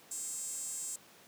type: tone with high-pass filter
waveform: sawtooth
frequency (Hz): 535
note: C5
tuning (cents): +38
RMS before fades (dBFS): -40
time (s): 0.11-0.96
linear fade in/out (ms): 5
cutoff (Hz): 7700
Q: 8.3
effects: pink hiss -58 dBFS RMS until 1.27 s + high-pass 200 Hz 12 dB/octave